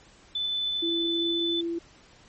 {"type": "tone", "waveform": "sine", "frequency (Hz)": 3506, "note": "A7", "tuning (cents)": -7, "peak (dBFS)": -26, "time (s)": [0.35, 1.61], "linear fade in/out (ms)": 5}
{"type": "tone with pitch glide", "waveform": "sine", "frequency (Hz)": [335.2, 337.5], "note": ["E4", "E4"], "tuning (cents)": [29, 41], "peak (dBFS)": -27, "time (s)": [0.82, 1.79], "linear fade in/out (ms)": 10, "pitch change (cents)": 12, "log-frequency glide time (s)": [1.08, 1.39]}
{"effects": ["pink hiss -55 dBFS RMS until 2.28 s", "MP3 32 kbps"]}